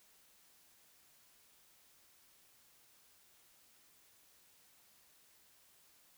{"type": "silence", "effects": ["white hiss -67 dBFS RMS until 6.17 s"]}